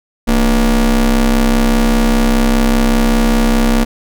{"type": "ring-modulated tone", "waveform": "45% pulse", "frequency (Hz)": 130.81, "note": "C3", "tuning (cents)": 0, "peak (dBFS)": -6, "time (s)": [0.27, 3.85], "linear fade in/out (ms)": 20, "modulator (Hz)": 98.3, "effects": []}